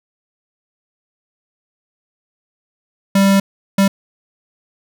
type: tone bursts at uneven times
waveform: square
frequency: 196.2 Hz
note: G3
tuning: 2 cents sharp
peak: -10 dBFS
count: 2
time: 3.15-3.4 / 3.78-3.88 s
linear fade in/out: 5 ms
effects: none